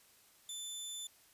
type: tone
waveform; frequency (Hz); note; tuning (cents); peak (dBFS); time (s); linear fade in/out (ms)
20% pulse; 3520; A7; 0; -36; 0.49-1.07; 2
effects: white hiss -65 dBFS RMS until 1.33 s + resampled to 32000 Hz